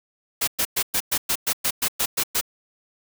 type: noise bursts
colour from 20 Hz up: white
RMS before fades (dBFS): -22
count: 12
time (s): 0.41-2.412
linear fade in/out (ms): 10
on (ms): 66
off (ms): 110
effects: none